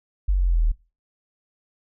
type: linear sweep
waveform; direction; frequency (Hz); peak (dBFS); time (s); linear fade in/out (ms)
sine; down; 49 to 37.59; -16; 0.28-0.72; 10
effects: noise-tail reverb RT60 0.3 s tail -20 dB re dry